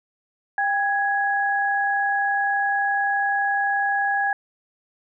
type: tone pair together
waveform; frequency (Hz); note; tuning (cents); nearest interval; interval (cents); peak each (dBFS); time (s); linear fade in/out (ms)
sine; 797.7 / 1666; G5 / G#6; +30 / +5; octave + minor second; 1275; -22; 0.58-4.33; 2
effects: none